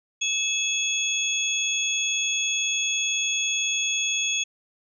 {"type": "tone cluster", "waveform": "sine", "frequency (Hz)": [2598, 3368, 6570], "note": ["E7", "G#7", "G#8"], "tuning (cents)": [-26, 24, -20], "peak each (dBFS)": [-27, -27, -27], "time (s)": [0.21, 4.44], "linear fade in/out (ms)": 10, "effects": []}